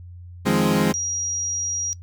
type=chord; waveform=30% pulse; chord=F minor seventh; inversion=third; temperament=equal; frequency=155.56 / 174.61 / 207.7 / 261.6 Hz; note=Eb3 / F3 / Ab3 / C4; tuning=0 / 0 / 0 / 0 cents; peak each=-21 / -21 / -18 / -22 dBFS; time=0.45-0.93 s; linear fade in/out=20 ms
type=tone; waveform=sine; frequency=5730 Hz; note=F8; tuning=44 cents sharp; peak=-22 dBFS; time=0.94-1.93 s; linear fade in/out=0 ms
effects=noise-tail reverb RT60 0.1 s tail -22 dB re dry + added 88 Hz sine -37 dBFS peak until 2.02 s